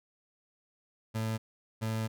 30% pulse tone pair in turn, 110.9 / 110.9 Hz, A2 / A2, +14 / +14 cents, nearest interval unison, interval 0 cents, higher neither, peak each -28 dBFS, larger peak neither, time 1.14-1.38 / 1.81-2.08 s, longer second, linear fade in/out 20 ms, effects none

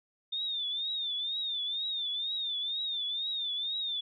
sine tone with vibrato, 3615 Hz, A7, 46 cents sharp, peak -31 dBFS, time 0.32-4.01 s, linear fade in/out 10 ms, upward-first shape triangle, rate 2.1 Hz, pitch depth 120 cents each way, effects none

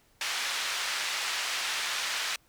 pink band-pass noise, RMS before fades -32 dBFS, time 0.21-2.36 s, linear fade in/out 2 ms, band 1500 to 6000 Hz, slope 12 dB/octave, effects pink hiss -65 dBFS RMS until 2.48 s

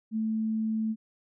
sine tone, 220 Hz, A3, in tune, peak -26 dBFS, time 0.11-0.96 s, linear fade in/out 50 ms, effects none

